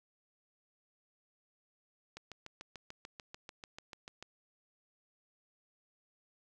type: click train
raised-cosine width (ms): 0.2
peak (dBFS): -29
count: 15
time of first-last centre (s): 2.17-4.226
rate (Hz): 6.81
effects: none